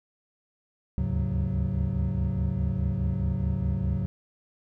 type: tone cluster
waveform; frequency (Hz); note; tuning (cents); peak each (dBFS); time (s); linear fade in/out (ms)
triangle; 71.4 / 76.2 / 102.7 / 135.2 / 184.7; D2 / D#2 / G#2 / C#3 / F#3; -48 / -36 / -19 / -43 / -3; -29; 0.98-4.06; 0
effects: none